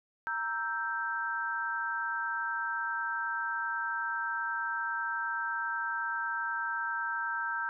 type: chord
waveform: sine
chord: E diminished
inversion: second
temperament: equal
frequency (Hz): 932.3 / 1318.5 / 1568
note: Bb5 / E6 / G6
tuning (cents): 0 / 0 / 0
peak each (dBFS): -37 / -37 / -33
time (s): 0.27-7.69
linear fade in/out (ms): 0
effects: none